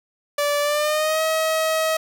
sawtooth tone with pitch glide, 581 to 637.3 Hz, D5 to D#5, -19 to +41 cents, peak -15 dBFS, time 0.38-1.97 s, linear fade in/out 5 ms, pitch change +160 cents, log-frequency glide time 0.61-1.22 s, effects none

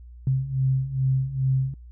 sine beating tone pair, 130.81 / 133.21 Hz, C3 / C3, 0 / +31 cents, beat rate 2.4 Hz, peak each -26 / -22 dBFS, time 0.27-1.74 s, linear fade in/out 2 ms, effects added 60 Hz sine -41 dBFS peak until 1.91 s

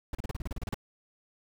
brown noise bursts, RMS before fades -33 dBFS, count 12, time 0.13-0.744 s, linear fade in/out 2 ms, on 20 ms, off 34 ms, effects none

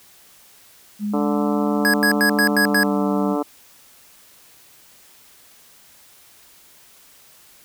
sine tone with pitch glide, 207.7 to 197.52 Hz, G#3 to G3, 0 to +13 cents, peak -21 dBFS, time 0.99-3.37 s, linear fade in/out 50 ms, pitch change -87 cents, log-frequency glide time 2.43-3.03 s
harmonic tone, 146.3 Hz, D3, 6 cents flat, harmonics 2 / 3 / 4 / 5 / 6 / 7 / 8 / 9, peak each -22 / -26 / -28 / -30 / -32 / -33 / -34 / -35 dBFS, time 1.13-3.43 s, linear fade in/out 10 ms
square tone bursts, 1661.2 Hz, G#6, in tune, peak -16 dBFS, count 6, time 1.85-2.832 s, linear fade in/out 0 ms, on 87 ms, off 92 ms
effects white hiss -50 dBFS RMS until 7.64 s

